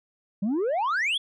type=exponential sweep; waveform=sine; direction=up; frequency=185.9 to 3520 Hz; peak=-20 dBFS; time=0.42-1.18 s; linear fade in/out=10 ms; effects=tanh soft clip ceiling -22 dBFS